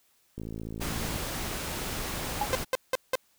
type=click train; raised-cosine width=3 ms; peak=-25 dBFS; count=44; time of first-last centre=0.38-1.16 s; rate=55.1 Hz
type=noise; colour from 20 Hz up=pink; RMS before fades=-34 dBFS; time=0.8-2.65 s; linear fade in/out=20 ms
type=tone with exponential decay; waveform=sine; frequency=830.6 Hz; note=G#5; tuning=in tune; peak=-21 dBFS; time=2.41-2.52 s; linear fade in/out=5 ms; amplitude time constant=22 ms
type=tone bursts; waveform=sawtooth; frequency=518 Hz; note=C5; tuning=17 cents flat; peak=-19 dBFS; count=4; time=2.53-3.154 s; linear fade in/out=0 ms; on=21 ms; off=180 ms
effects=white hiss -67 dBFS RMS until 3.38 s